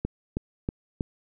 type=click train; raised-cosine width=3 ms; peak=-14 dBFS; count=4; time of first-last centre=0.05-1.008 s; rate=3.13 Hz; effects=none